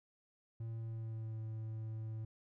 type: tone with pitch glide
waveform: triangle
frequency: 113.5 to 110.46 Hz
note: A#2 to A2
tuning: -46 to +7 cents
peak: -38 dBFS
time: 0.6-2.25 s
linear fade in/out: 5 ms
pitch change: -47 cents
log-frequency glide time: 0.72-1.4 s
effects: none